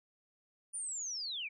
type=linear sweep; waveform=sine; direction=down; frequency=9540 to 2217 Hz; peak=-37 dBFS; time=0.73-1.49 s; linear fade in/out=20 ms; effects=none